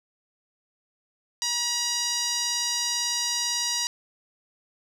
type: tone with band-pass filter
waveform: sawtooth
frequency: 958 Hz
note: A#5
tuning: 47 cents sharp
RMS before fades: -27 dBFS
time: 1.42-3.87 s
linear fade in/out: 0 ms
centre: 5400 Hz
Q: 2.9
effects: none